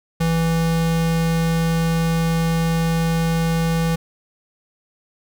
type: tone pair together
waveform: square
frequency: 54.96 / 164.81 Hz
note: A1 / E3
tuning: -1 / 0 cents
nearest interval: octave + perfect fifth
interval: 1901 cents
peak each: -29 / -18 dBFS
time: 0.2-3.96 s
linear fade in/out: 10 ms
effects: none